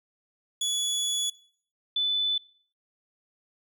25% pulse / sine tone pair in turn, 3405 / 3499 Hz, G#7 / A7, +42 / -10 cents, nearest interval unison, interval 48 cents, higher second, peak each -22 / -23 dBFS, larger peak first, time 0.61-1.3 / 1.96-2.38 s, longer first, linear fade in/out 5 ms, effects noise-tail reverb RT60 0.5 s tail -19 dB re dry

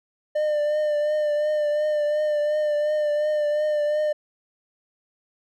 triangle tone with vibrato, 600 Hz, D5, 37 cents sharp, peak -18 dBFS, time 0.35-4.13 s, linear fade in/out 10 ms, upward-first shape triangle, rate 2.8 Hz, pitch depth 34 cents each way, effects none

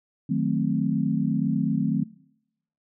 sine chord, D# diminished seventh, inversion none, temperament equal with one note detuned, 155.56 / 183.72 / 220 / 261.6 Hz, D#3 / F#3 / A3 / C4, 0 / -12 / 0 / 0 cents, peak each -27 dBFS, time 0.29-2.04 s, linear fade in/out 10 ms, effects noise-tail reverb RT60 0.8 s tail -22 dB re dry

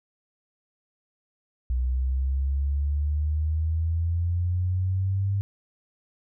sine exponential sweep, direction up, 61.74 to 100 Hz, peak -22 dBFS, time 1.7-5.41 s, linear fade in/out 0 ms, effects none

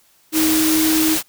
sine tone in noise, 315.7 Hz, D#4, 25 cents sharp, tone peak -15 dBFS, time 0.32-1.18 s, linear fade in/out 50 ms, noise white, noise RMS -20 dBFS, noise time 0.32-1.23 s, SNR +2 dB, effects white hiss -56 dBFS RMS until 1.28 s

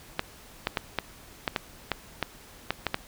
clicks, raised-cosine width 0.3 ms, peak -9 dBFS, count 11, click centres 0.194 / 0.671 / 0.772 / 0.987 / 1.478 / 1.562 / 1.917 / 2.227 / 2.706 / 2.867 / 2.944 s, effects pink hiss -50 dBFS RMS until 3.07 s

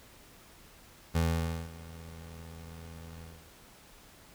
25% pulse tone with ADSR envelope, 82.41 Hz, E2, in tune, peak -21 dBFS, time 1.14-3.53 s, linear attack 22 ms, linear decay 530 ms, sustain -20 dB, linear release 320 ms, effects pink hiss -56 dBFS RMS until 4.34 s

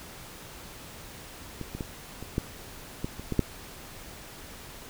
clicks, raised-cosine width 3 ms, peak -22 / -22 / -19 / -25 / -13 / -17 / -25 / -16 / -8 dBFS, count 9, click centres 1.613 / 1.75 / 1.808 / 2.226 / 2.381 / 3.045 / 3.196 / 3.323 / 3.393 s, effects pink hiss -45 dBFS RMS until 4.89 s

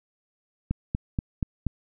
click train, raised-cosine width 5 ms, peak -13 dBFS, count 5, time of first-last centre 0.71-1.667 s, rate 4.18 Hz, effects none

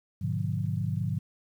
sine chord, G# diminished seventh, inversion none, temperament just, 103.83 / 124.59 / 149.51 / 179.41 Hz, G#2 / B2 / D3 / F3, 0 / +16 / +31 / +47 cents, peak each -31 / -34 / -32 / -34 dBFS, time 0.21-1.19 s, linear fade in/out 10 ms, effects 10-bit

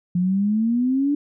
sine exponential sweep, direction up, 174.61 to 293.7 Hz, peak -17 dBFS, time 0.15-1.15 s, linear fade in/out 5 ms, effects none

